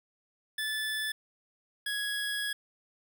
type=tone pair in turn; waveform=25% pulse; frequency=1741 / 1667.7 Hz; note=A6 / G#6; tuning=-19 / +7 cents; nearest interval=minor second; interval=74 cents; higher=first; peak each=-27 dBFS; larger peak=neither; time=0.58-1.12 / 1.86-2.53 s; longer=second; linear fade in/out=5 ms; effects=none